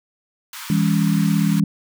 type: high-pass noise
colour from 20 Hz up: pink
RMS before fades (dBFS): -34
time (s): 0.53-1.6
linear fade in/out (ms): 2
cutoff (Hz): 910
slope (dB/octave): 96
type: chord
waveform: sine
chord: C# minor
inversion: first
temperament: equal with one note detuned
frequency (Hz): 164.81 / 202.4 / 277.2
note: E3 / G#3 / C#4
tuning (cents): 0 / -44 / 0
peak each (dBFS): -18 / -18 / -24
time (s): 0.7-1.64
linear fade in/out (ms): 2
effects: none